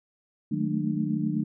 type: tone cluster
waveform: sine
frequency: 153.3 / 183.6 / 213.8 / 221.8 / 298.8 Hz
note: D#3 / F#3 / A3 / A3 / D4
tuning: -25 / -13 / -49 / +14 / +30 cents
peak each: -31 dBFS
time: 0.51-1.44 s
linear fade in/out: 10 ms
effects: none